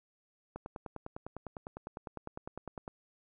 click train, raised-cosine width 1 ms, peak -27 dBFS, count 24, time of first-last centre 0.56-2.879 s, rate 9.92 Hz, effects none

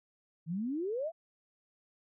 sine exponential sweep, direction up, 153.4 to 696 Hz, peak -32 dBFS, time 0.46-1.12 s, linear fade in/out 50 ms, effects none

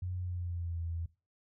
sine tone with pitch glide, 90.7 to 83.65 Hz, F#2 to E2, -34 to +26 cents, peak -34 dBFS, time 0.02-1.06 s, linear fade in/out 5 ms, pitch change -140 cents, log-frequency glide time 0.2-0.81 s, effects noise-tail reverb RT60 0.3 s tail -20 dB re dry

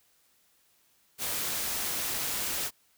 white noise, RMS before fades -32 dBFS, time 1.18-2.71 s, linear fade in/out 50 ms, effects white hiss -67 dBFS RMS until 2.97 s

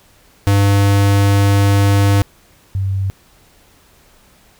square / sine tone pair in turn, 100 / 96.65 Hz, G2 / G2, +35 / -24 cents, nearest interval minor second, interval 59 cents, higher first, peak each -10 / -15 dBFS, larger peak first, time 0.47-2.22 / 2.75-3.1 s, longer first, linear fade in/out 0 ms, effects pink hiss -50 dBFS RMS until 4.59 s

